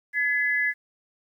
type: tone pair together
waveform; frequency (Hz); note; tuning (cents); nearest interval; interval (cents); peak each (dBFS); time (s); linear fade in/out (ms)
sine; 1700 / 2022; G#6 / B6; +40 / +40; minor third; 300; -24; 0.13-0.74; 50
effects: 10-bit